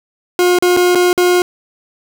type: tone with dropouts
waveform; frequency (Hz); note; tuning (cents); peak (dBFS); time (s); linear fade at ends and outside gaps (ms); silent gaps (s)
40% pulse; 357.5; F4; +41; -8; 0.39-1.42; 1; 0.587-0.624 / 0.766-0.771 / 0.949-0.955 / 1.13-1.177
effects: none